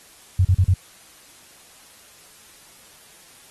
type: tone bursts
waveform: sine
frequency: 92.2 Hz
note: F#2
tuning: 6 cents flat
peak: -12 dBFS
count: 4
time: 0.39-0.74 s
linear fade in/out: 5 ms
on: 59 ms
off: 38 ms
effects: white hiss -49 dBFS RMS until 3.5 s + AAC 32 kbps